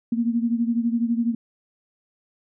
sine beating tone pair, 230.9 / 242.9 Hz, A#3 / B3, -16 / -29 cents, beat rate 12 Hz, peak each -21 / -25 dBFS, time 0.12-1.35 s, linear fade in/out 5 ms, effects none

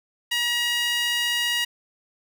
sawtooth tone with high-pass filter, 955 Hz, A#5, 42 cents sharp, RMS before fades -24 dBFS, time 0.31-1.65 s, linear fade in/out 10 ms, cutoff 2400 Hz, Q 4.2, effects none

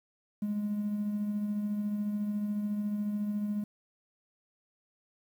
triangle tone with tremolo, 207.7 Hz, G#3, in tune, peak -24 dBFS, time 0.42-3.64 s, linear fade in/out 5 ms, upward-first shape triangle, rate 14 Hz, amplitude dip 55%, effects tanh soft clip ceiling -25 dBFS + 10-bit

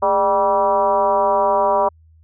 sine tone with frequency modulation, 784 Hz, G5, in tune, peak -13 dBFS, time 0.02-1.89 s, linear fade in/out 10 ms, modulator 187 Hz, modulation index 1.7, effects added 80 Hz sine -47 dBFS peak until 2.23 s

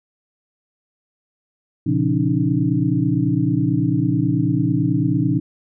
sine tone cluster, 118.3 / 138 / 173 / 279 / 308.1 Hz, A#2 / C#3 / F3 / C#4 / D#4, +26 / -7 / -16 / +11 / -17 cents, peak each -22 dBFS, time 1.86-5.4 s, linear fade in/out 10 ms, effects none

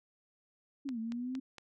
sine exponential two-way sweep, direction down then up, 288.6 to 220.9 to 266.5 Hz, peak -35 dBFS, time 0.85-1.4 s, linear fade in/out 10 ms, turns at 0.99 s
click train, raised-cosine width 0.2 ms, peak -30 dBFS, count 4, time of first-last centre 0.89-1.583 s, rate 4.33 Hz
effects none

